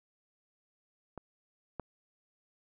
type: clicks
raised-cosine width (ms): 1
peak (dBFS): -28 / -23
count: 2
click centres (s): 1.177 / 1.797
effects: none